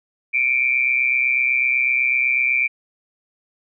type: tone with amplitude modulation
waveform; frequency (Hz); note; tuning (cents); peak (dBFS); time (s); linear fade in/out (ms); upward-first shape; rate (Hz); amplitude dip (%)
sine; 2349; D7; 0; -12; 0.33-2.68; 20; sine; 128; 80
effects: none